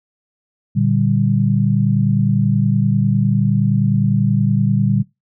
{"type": "chord", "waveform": "sine", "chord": "G minor", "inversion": "first", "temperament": "equal", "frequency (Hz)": [116.54, 146.83, 196], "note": ["Bb2", "D3", "G3"], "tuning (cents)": [0, 0, 0], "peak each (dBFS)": -17, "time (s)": [0.75, 5.03], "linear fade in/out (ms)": 20, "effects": ["noise-tail reverb RT60 0.2 s tail -21 dB re dry"]}